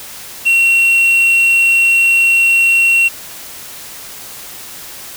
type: tone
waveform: triangle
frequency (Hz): 2731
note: F7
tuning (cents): -39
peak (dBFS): -6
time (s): 0.45-3.09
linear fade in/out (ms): 20
effects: white hiss -31 dBFS RMS until 5.16 s